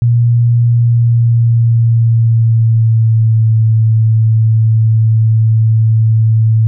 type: tone with pitch glide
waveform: sine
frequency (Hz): 118.5 to 111.2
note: A#2 to A2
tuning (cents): +29 to +19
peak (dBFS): -6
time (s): 0.02-6.67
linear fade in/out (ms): 0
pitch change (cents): -110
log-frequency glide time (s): 0.66-3.52
effects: none